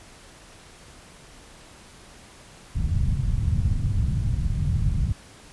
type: low-pass noise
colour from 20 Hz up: white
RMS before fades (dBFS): -23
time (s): 2.75-5.13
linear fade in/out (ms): 10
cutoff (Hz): 130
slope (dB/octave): 24
effects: pink hiss -48 dBFS RMS until 5.52 s + resampled to 24000 Hz

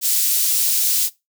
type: high-pass noise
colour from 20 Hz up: white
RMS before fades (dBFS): -18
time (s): 0.01-1.1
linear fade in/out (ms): 50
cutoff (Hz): 4600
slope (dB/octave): 12
effects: noise-tail reverb RT60 0.2 s tail -19 dB re dry

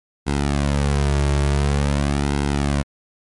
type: tone with flanger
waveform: sawtooth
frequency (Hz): 71.1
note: C#2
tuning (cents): +45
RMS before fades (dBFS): -19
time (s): 0.26-2.83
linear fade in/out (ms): 20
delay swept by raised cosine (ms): 1.7 to 4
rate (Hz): 0.47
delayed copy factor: -0.7
effects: MP3 48 kbps

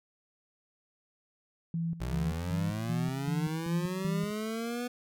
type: tone with tremolo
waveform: sine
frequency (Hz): 166.4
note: E3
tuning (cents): +17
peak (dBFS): -29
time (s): 1.74-4.31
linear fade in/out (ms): 2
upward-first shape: square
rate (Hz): 2.6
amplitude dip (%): 75
type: linear sweep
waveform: 25% pulse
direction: up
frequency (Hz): 58.27 to 246.9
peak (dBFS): -29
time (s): 2-4.88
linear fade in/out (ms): 10
effects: none

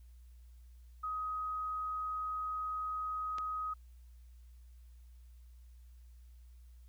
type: tone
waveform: sine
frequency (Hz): 1259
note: D#6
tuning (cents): +20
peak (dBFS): -35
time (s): 1.03-3.74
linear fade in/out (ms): 10
type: click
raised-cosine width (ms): 0.2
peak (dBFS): -28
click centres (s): 3.384
effects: added 60 Hz sine -53 dBFS peak until 6.88 s + white hiss -75 dBFS RMS until 6.88 s

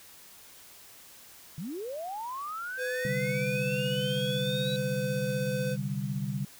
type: linear sweep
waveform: sine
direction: up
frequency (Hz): 140 to 3921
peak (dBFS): -34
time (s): 1.58-4.76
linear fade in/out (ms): 0
type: tone with pitch glide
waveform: square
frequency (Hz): 503 to 507.7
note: B4 to B4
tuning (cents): +32 to +48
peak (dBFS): -32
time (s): 2.77-5.77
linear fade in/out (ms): 50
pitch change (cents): +16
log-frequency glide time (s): 4.33-4.64
type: chord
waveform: sine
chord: C suspended second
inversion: none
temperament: equal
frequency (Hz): 130.81 / 146.83 / 196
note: C3 / D3 / G3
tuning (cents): 0 / 0 / 0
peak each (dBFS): -34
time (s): 3.05-6.45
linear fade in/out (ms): 2
effects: white hiss -52 dBFS RMS until 6.59 s

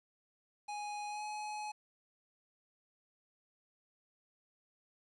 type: tone with pitch glide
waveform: square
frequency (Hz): 830.6 to 844.6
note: G#5 to G#5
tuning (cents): 0 to +29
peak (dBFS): -40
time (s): 0.68-1.72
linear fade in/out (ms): 10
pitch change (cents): +29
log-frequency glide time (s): 1.08-1.23
effects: resampled to 22050 Hz + 11-bit

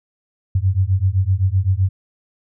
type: beating tone pair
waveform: sine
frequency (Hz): 91.2 / 99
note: F#2 / G2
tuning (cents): -24 / +18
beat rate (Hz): 7.8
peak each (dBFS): -17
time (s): 0.55-1.89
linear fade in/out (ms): 5
effects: none

